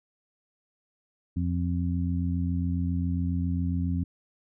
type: harmonic tone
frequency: 87.31 Hz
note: F2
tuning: in tune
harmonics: 1 / 2 / 3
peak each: -27 / -30 / -32 dBFS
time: 1.36-4.04 s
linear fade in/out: 10 ms
effects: none